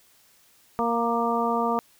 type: harmonic tone with a mistuned harmonic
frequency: 233.1 Hz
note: A#3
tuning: in tune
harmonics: 1 / 2 / 3 / 4 / 5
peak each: -28 / -28 / -28 / -28 / -28 dBFS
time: 0.79-1.79 s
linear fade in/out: 0 ms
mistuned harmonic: 5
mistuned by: +25 cents
effects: white hiss -59 dBFS RMS until 1.99 s